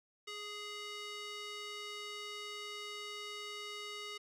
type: tone with band-pass filter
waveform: square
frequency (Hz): 415.3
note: G#4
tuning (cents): 0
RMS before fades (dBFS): -45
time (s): 0.27-4.18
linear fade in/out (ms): 10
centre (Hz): 3300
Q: 1.1
effects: none